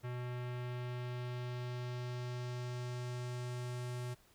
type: tone with low-pass filter sweep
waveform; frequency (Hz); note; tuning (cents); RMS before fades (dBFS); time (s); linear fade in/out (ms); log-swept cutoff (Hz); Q
square; 123.47; B2; 0; -41; 0.03-4.15; 20; 2300 to 11000; 1.1
effects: pink hiss -67 dBFS RMS until 4.34 s